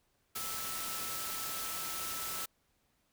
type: tone in noise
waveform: sine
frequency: 1315 Hz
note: E6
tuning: 5 cents flat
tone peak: -45 dBFS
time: 0.35-2.46 s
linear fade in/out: 10 ms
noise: white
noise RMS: -39 dBFS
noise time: 0.35-2.46 s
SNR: -9 dB
effects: pink hiss -75 dBFS RMS until 3.12 s